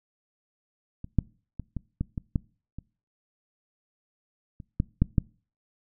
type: clicks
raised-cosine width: 5 ms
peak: -24 / -8 / -21 / -19 / -15 / -19 / -12 / -25 / -29 / -11 / -7 / -8 dBFS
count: 12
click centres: 1.044 / 1.187 / 1.597 / 1.767 / 2.01 / 2.178 / 2.358 / 2.786 / 4.602 / 4.801 / 5.02 / 5.182 s
effects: noise-tail reverb RT60 0.4 s tail -24 dB re dry